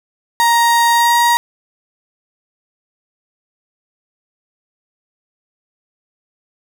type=tone with pitch glide; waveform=35% pulse; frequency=937 to 947.3 Hz; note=A#5 to A#5; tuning=+9 to +28 cents; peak=-8 dBFS; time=0.4-1.37 s; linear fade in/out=0 ms; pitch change=+19 cents; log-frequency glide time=0.92-1.17 s; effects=8-bit